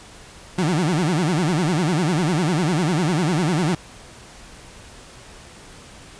30% pulse tone with vibrato, 166.2 Hz, E3, 15 cents sharp, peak -15 dBFS, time 0.58-3.75 s, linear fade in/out 5 ms, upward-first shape sine, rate 10 Hz, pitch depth 230 cents each way, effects pink hiss -43 dBFS RMS until 6.19 s + resampled to 22050 Hz

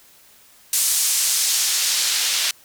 white noise with band-pass filter sweep, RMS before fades -20 dBFS, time 0.73-2.51 s, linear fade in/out 2 ms, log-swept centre 8500 to 3800 Hz, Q 0.95, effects white hiss -51 dBFS RMS until 2.64 s

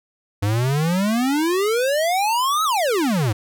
square exponential two-way sweep, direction up then down, 98 to 1316 to 98 Hz, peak -18 dBFS, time 0.42-3.33 s, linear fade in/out 10 ms, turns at 2.64 s, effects none

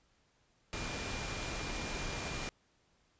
sine tone in noise, 2400 Hz, D7, 37 cents sharp, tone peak -47 dBFS, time 0.73-2.49 s, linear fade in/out 0 ms, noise pink, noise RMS -39 dBFS, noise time 0.73-2.49 s, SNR -11 dB, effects pink hiss -72 dBFS RMS until 3.19 s + resampled to 16000 Hz

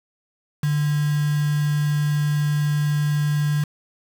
sine tone with quantisation, 148 Hz, D3, 14 cents sharp, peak -18 dBFS, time 0.63-3.64 s, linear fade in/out 5 ms, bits 5, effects none

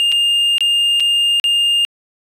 triangle tone with dropouts, 2816 Hz, F7, 14 cents sharp, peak -10 dBFS, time 0-1.85 s, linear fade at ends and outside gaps 0 ms, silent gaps 0.118-0.123 / 0.582-0.607 / 0.999-1.004 / 1.399-1.441 s, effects resampled to 32000 Hz

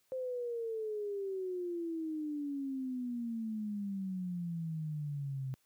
sine exponential sweep, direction down, 523.3 to 130 Hz, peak -35 dBFS, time 0.12-5.54 s, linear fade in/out 0 ms, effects white hiss -74 dBFS RMS until 5.65 s + high-pass 80 Hz 12 dB/octave

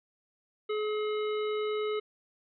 harmonic tone, 425.1 Hz, G#4, 40 cents sharp, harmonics 1 / 3 / 5 / 7 / 9, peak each -29 / -39 / -43 / -46 / -48 dBFS, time 0.69-2 s, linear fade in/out 10 ms, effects none

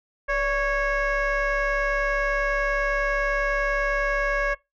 sine tone with frequency modulation, 1113 Hz, C#6, 7 cents sharp, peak -19 dBFS, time 0.28-4.55 s, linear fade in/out 20 ms, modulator 539 Hz, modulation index 1.7, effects noise-tail reverb RT60 0.2 s tail -21 dB re dry + tanh soft clip ceiling -19 dBFS

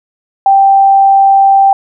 sine tone, 784 Hz, G5, in tune, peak -3 dBFS, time 0.46-1.73 s, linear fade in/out 2 ms, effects none

